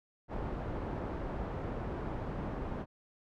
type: low-pass noise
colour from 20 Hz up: pink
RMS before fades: -38 dBFS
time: 0.28-2.86 s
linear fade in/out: 50 ms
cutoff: 950 Hz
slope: 12 dB/octave
effects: none